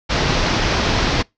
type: low-pass noise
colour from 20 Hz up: pink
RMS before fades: -18 dBFS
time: 0.09-1.23 s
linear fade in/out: 20 ms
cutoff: 5800 Hz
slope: 48 dB/octave
effects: noise-tail reverb RT60 0.2 s tail -25 dB re dry